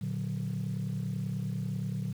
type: chord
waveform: sine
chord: Bb augmented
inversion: none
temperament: equal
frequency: 116.54 / 146.83 / 185 Hz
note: Bb2 / D3 / F#3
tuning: 0 / 0 / 0 cents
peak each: -34 dBFS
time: 0.01-2.13 s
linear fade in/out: 10 ms
effects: tanh soft clip ceiling -26 dBFS + 9-bit